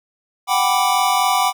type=chord; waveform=square; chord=G major seventh; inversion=third; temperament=equal; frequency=740 / 784 / 987.8 / 1174.7 Hz; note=F#5 / G5 / B5 / D6; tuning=0 / 0 / 0 / 0 cents; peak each=-21 dBFS; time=0.47-1.53 s; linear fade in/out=50 ms; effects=none